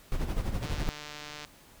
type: noise with tremolo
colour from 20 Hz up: brown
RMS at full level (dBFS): -28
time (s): 0.12-0.89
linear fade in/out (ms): 0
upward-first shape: sine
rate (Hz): 12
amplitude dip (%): 65
type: click train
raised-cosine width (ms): 0.2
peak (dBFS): -24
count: 123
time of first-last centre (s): 0.63-1.449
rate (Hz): 149
effects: pink hiss -56 dBFS RMS until 1.8 s